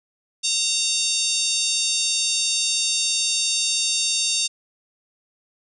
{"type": "harmonic tone with a mistuned harmonic", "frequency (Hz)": 919, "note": "A#5", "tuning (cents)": -25, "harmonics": [3, 4, 5, 6, 7, 8, 9, 10], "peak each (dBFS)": [-30, -25, -27, -28, -27, -29, -35, -30], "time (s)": [0.43, 4.48], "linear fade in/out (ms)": 20, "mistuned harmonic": 7, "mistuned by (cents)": -37, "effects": []}